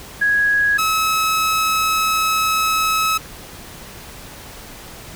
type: tone pair in turn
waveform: sine / sawtooth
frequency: 1661.2 / 1289.8 Hz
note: G#6 / E6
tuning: 0 / -38 cents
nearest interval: major third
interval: 438 cents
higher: first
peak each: -13 / -12 dBFS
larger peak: second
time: 0.21-0.78 / 0.78-3.18 s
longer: second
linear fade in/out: 10 ms
effects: pink hiss -37 dBFS RMS until 5.15 s